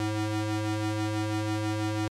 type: ring-modulated tone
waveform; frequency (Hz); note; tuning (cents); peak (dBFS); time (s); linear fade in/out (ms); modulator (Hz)
40% pulse; 213.9; A3; -49; -23; 0-2.08; 2; 110
effects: low-pass 9000 Hz 12 dB/octave + MP3 96 kbps